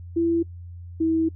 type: tone pair in turn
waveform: sine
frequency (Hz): 335.1 / 323.9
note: E4 / E4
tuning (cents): +29 / -30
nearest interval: minor second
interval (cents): 59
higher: first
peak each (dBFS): -18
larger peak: neither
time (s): 0.16-0.43 / 1-1.29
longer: second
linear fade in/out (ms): 10
effects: noise-tail reverb RT60 0.1 s tail -23 dB re dry + added 87 Hz sine -36 dBFS peak until 1.35 s